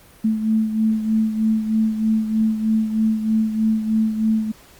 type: beating tone pair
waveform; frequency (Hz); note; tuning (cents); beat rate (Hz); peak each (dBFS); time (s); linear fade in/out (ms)
sine; 218.9 / 222.1; A3 / A3; -9 / +16; 3.2; -17 / -24; 0.24-4.52; 10
effects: pink hiss -48 dBFS RMS until 4.79 s + Opus 32 kbps